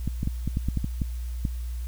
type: clicks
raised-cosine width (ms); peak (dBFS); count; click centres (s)
5; -14; 10; 0.076 / 0.231 / 0.274 / 0.476 / 0.571 / 0.686 / 0.773 / 0.844 / 1.018 / 1.452
effects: added 60 Hz sine -29 dBFS peak until 1.87 s + white hiss -52 dBFS RMS until 1.87 s